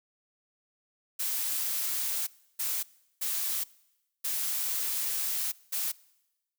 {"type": "noise bursts at uneven times", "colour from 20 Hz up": "blue", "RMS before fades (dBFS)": -31, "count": 5, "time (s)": [[1.19, 2.27], [2.59, 2.83], [3.21, 3.64], [4.24, 5.52], [5.72, 5.92]], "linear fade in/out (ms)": 10, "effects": ["noise-tail reverb RT60 1.0 s tail -23 dB re dry"]}